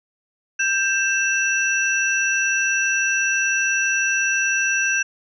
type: tone cluster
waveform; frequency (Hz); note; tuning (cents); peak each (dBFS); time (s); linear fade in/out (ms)
sine; 1577 / 2675 / 5850; G6 / E7 / F#8; +10 / +25 / -21; -20 / -22 / -26; 0.59-5.03; 10
effects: none